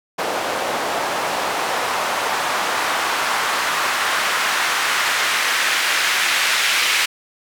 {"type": "noise with band-pass filter sweep", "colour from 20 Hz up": "white", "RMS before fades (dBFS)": -20, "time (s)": [0.18, 7.06], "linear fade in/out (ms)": 10, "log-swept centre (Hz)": [620, 2200], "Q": 1.2, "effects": []}